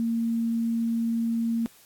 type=tone; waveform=sine; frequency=230 Hz; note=A#3; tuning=23 cents flat; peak=-23 dBFS; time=0-1.66 s; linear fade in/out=0 ms; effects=white hiss -55 dBFS RMS until 1.85 s + AAC 64 kbps